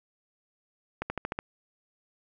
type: accelerating click train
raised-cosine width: 0.5 ms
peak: -16 dBFS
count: 6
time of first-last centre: 1.02-1.389 s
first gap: 80 ms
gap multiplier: 0.96
effects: none